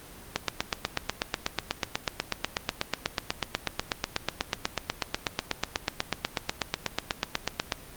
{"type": "click train", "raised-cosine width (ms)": 0.2, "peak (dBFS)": -7, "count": 61, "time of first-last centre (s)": [0.36, 7.722], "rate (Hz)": 8.15, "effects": ["pink hiss -47 dBFS RMS until 7.96 s", "Opus 32 kbps"]}